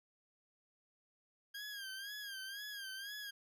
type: tone with vibrato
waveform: 20% pulse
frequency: 1614 Hz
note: G#6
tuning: 50 cents flat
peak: -39 dBFS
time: 1.54-3.31 s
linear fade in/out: 10 ms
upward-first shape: sine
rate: 2 Hz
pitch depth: 84 cents each way
effects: none